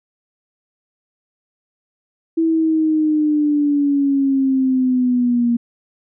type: linear sweep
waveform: sine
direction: down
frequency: 328.2 to 235.1 Hz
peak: -13 dBFS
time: 2.37-5.57 s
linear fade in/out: 10 ms
effects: none